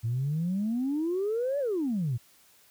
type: exponential two-way sweep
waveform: sine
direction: up then down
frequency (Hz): 110 to 585 to 110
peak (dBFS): -25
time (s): 0.03-2.18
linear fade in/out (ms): 20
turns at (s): 1.59
effects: tanh soft clip ceiling -22 dBFS + white hiss -60 dBFS RMS until 2.7 s